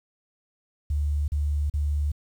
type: tone bursts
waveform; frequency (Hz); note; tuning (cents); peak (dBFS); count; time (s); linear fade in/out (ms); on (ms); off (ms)
sine; 73.42; D2; 0; -22; 3; 0.9-2.118; 5; 380; 39
effects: 9-bit